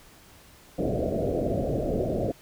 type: low-pass noise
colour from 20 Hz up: white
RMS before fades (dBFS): -27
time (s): 0.78-2.32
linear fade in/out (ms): 10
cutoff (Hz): 680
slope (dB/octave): 96
effects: pink hiss -53 dBFS RMS until 2.41 s